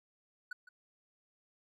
triangle tone with echo, 1480 Hz, F#6, in tune, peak -36 dBFS, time 0.51-0.53 s, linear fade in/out 5 ms, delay 160 ms, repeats 1, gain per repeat -14 dB, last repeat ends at 0.69 s, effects MP3 96 kbps

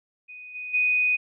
sine tone with level steps, 2489 Hz, D#7, in tune, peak -39 / -32 / -19 dBFS, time 0.28-1.17 s, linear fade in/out 20 ms, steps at 0.54 / 0.73 s, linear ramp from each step 20 ms, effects none

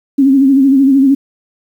sine tone with vibrato, 271.4 Hz, C#4, 36 cents flat, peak -5 dBFS, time 0.18-1.15 s, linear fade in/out 10 ms, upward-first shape sine, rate 13 Hz, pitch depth 63 cents each way, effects 7-bit

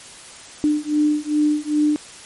sine beating tone pair, 298.2 / 300.7 Hz, D4 / D4, +27 / +41 cents, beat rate 2.5 Hz, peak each -19 dBFS, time 0.64-1.96 s, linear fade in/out 0 ms, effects white hiss -40 dBFS RMS until 2.25 s + MP3 48 kbps

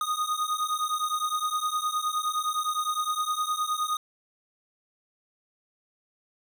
square beating tone pair, 1234 / 1243.7 Hz, D#6 / D#6, -15 / -1 cents, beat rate 9.7 Hz, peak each -30 dBFS, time 0.01-3.97 s, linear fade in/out 2 ms, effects none

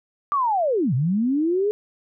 sine linear two-way sweep, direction down then up, 1191 to 117.1 to 427.8 Hz, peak -18 dBFS, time 0.32-1.71 s, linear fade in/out 0 ms, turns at 0.94 s, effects none

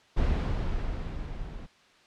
brown noise with level ramp, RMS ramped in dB -24 to -40 dBFS, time 0.16-1.67 s, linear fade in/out 20 ms, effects white hiss -59 dBFS RMS until 2.06 s + low-pass 4000 Hz 12 dB/octave

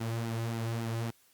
sawtooth tone with flanger, 114.8 Hz, A#2, 26 cents flat, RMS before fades -34 dBFS, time 0-1.11 s, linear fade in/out 10 ms, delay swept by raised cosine 1.7 to 4.4 ms, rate 3.6 Hz, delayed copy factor -0.55, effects white hiss -65 dBFS RMS until 1.33 s + Opus 48 kbps

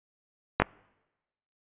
clicks, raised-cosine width 0.5 ms, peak -5 dBFS, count 2, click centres 0.6 / 0.62 s, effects noise-tail reverb RT60 1.0 s tail -25 dB re dry + resampled to 8000 Hz

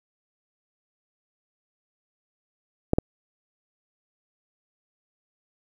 clicks, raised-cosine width 2 ms, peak -6 dBFS, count 2, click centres 2.934 / 2.985 s, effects 8-bit

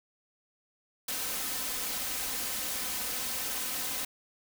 white noise with comb filter, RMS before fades -34 dBFS, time 1.08-4.05 s, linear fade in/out 5 ms, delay 3.9 ms, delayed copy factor +0.6, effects none

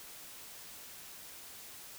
silence, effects white hiss -50 dBFS RMS until 1.98 s

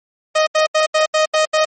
sawtooth tone bursts, 622.3 Hz, D#5, in tune, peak -8 dBFS, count 7, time 0.35-1.652 s, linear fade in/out 10 ms, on 120 ms, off 77 ms, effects MP3 32 kbps

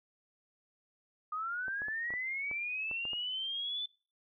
sine linear sweep, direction up, 1219 to 3520 Hz, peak -34 dBFS, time 1.32-3.86 s, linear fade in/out 5 ms
clicks, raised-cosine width 1 ms, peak -33 dBFS, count 9, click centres 1.682 / 1.819 / 1.884 / 2.105 / 2.138 / 2.513 / 2.913 / 3.053 / 3.133 s
effects noise-tail reverb RT60 0.4 s tail -24 dB re dry

